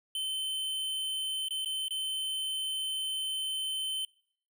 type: tone with dropouts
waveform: square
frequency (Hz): 3073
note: G7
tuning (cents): -35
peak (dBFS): -32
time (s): 0.15-4.05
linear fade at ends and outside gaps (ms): 2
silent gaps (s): 1.485-1.507 / 1.648-1.658 / 1.883-1.907
effects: noise-tail reverb RT60 0.6 s tail -23 dB re dry